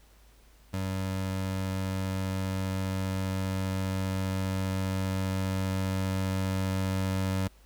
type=tone with level ramp; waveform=25% pulse; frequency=95 Hz; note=F#2; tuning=46 cents sharp; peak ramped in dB=-26 to -23 dBFS; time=0.73-7.48 s; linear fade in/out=10 ms; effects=added 52 Hz sine -56 dBFS peak until 7.65 s + pink hiss -62 dBFS RMS until 7.65 s